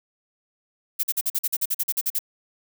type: noise bursts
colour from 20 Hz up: violet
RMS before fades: -23 dBFS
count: 14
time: 0.99-2.191 s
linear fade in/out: 10 ms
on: 44 ms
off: 45 ms
effects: none